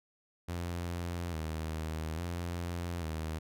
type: tone with vibrato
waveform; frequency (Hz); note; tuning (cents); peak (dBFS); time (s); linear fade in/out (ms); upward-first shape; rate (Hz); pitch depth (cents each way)
sawtooth; 82.8; E2; +8; -31; 0.48-3.39; 10; square; 0.59; 78
effects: none